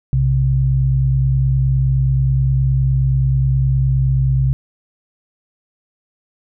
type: tone pair together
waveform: sine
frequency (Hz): 62.15 / 131.7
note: B1 / C3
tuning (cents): +12 / +12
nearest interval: octave + minor second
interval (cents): 1300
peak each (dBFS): -18 / -13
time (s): 0.13-4.53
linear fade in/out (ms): 0
effects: none